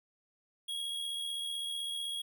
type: tone with amplitude modulation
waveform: square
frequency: 3304 Hz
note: G#7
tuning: 10 cents flat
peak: -34 dBFS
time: 0.68-2.22 s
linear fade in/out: 10 ms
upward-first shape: sine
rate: 75.8 Hz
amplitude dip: 40%
effects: none